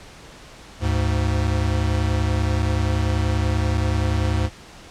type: tone pair together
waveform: square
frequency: 73.42 / 103.83 Hz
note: D2 / G#2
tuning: 0 / 0 cents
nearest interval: tritone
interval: 600 cents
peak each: -22 dBFS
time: 0.8-4.5 s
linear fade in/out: 50 ms
effects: pink hiss -43 dBFS RMS until 4.9 s + low-pass 7000 Hz 12 dB/octave